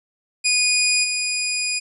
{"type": "tone with level steps", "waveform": "15% pulse", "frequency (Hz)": 2465, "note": "D#7", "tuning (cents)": -17, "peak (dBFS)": [-9, -14], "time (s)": [0.44, 1.8], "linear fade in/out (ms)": 20, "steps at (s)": 1.03, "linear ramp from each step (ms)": 20, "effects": ["resampled to 24000 Hz"]}